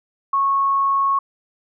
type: tone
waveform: sine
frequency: 1100 Hz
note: C#6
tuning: 14 cents flat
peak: -15 dBFS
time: 0.33-1.19 s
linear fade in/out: 5 ms
effects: none